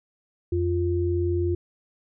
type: tone pair together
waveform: sine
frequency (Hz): 87.3 / 349.2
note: F2 / F4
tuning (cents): 0 / 0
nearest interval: 2 octaves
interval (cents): 2400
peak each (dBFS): -24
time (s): 0.52-1.55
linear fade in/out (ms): 5
effects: none